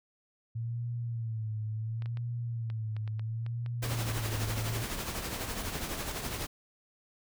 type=tone with vibrato; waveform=sine; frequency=113.5 Hz; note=A#2; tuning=46 cents flat; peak=-32 dBFS; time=0.55-4.84 s; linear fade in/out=10 ms; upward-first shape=sine; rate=0.71 Hz; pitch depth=83 cents each way
type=clicks; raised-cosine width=0.3 ms; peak=-32 dBFS; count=11; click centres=2.022 / 2.059 / 2.172 / 2.701 / 2.966 / 3.077 / 3.195 / 3.464 / 3.662 / 4.114 / 4.288 s
type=noise with tremolo; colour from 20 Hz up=pink; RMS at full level=-34 dBFS; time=3.82-6.47 s; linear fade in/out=10 ms; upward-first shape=triangle; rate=12 Hz; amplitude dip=55%
effects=none